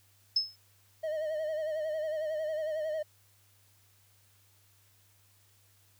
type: tone with exponential decay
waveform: sine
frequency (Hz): 5200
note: E8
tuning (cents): -24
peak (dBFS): -21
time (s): 0.36-0.56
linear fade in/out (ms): 5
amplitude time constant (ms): 43
type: tone with vibrato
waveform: triangle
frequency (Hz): 622.3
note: D#5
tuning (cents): 0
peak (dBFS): -29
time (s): 1.03-3.03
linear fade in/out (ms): 10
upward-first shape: sine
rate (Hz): 11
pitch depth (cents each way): 57
effects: added 99 Hz sine -66 dBFS peak until 5.99 s + white hiss -66 dBFS RMS until 5.99 s